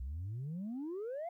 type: exponential sweep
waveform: sine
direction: up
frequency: 59 to 716 Hz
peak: -36 dBFS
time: 0-1.29 s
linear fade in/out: 5 ms
effects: tanh soft clip ceiling -36 dBFS + 13-bit